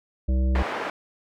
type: harmonic tone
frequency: 64.4 Hz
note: C2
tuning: 27 cents flat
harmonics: 1 / 3 / 5 / 7 / 9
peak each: -19 / -31 / -35 / -46 / -39 dBFS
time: 0.28-0.63 s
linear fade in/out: 10 ms
type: band-pass noise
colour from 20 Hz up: pink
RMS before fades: -30 dBFS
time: 0.55-0.9 s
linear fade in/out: 2 ms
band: 440 to 1800 Hz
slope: 12 dB/octave
effects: none